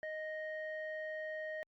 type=tone with low-pass filter; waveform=square; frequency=622.3 Hz; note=D#5; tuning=in tune; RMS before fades=-42 dBFS; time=0.03-1.63 s; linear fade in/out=0 ms; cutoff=1600 Hz; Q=8.4; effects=Opus 48 kbps